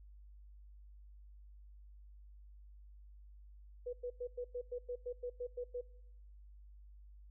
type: tone bursts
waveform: sine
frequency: 490.9 Hz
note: B4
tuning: 10 cents flat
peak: -38 dBFS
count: 12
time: 3.86-5.813 s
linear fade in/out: 10 ms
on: 72 ms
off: 99 ms
effects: noise-tail reverb RT60 1.0 s tail -24 dB re dry + added 50 Hz sine -54 dBFS peak until 7.3 s